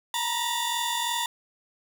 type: tone cluster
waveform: sawtooth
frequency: 925 / 968 / 3537 Hz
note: A#5 / B5 / A7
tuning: -14 / -35 / +8 cents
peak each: -27 dBFS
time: 0.14-1.26 s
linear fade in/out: 2 ms
effects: none